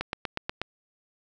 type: click train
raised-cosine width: 0.3 ms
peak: -13 dBFS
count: 6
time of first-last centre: 0.01-0.616 s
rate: 8.25 Hz
effects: none